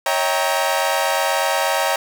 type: chord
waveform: sawtooth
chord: C# diminished seventh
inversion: none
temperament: equal with one note detuned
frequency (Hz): 554.4 / 642.7 / 784 / 932.3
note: C#5 / E5 / G5 / Bb5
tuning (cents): 0 / -44 / 0 / 0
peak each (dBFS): -19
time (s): 0.06-1.96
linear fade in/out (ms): 2
effects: none